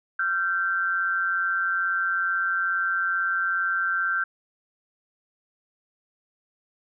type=tone pair together; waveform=sine; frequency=1373 / 1555.3 Hz; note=F6 / G6; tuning=-30 / -14 cents; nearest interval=major second; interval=216 cents; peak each=-26 / -24 dBFS; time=0.19-4.24 s; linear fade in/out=5 ms; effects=none